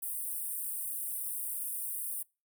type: high-pass noise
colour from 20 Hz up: pink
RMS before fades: -37 dBFS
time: 0.02-2.23 s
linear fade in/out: 10 ms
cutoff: 8700 Hz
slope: 96 dB/octave
effects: noise-tail reverb RT60 0.3 s tail -26 dB re dry